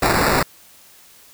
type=noise with sample-and-hold; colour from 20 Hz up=white; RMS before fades=-17 dBFS; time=0.02-0.43 s; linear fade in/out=5 ms; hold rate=3150 Hz; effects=white hiss -48 dBFS RMS until 1.33 s